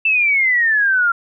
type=exponential sweep; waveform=sine; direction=down; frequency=2675 to 1370 Hz; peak=-12 dBFS; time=0.05-1.12 s; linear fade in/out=5 ms; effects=none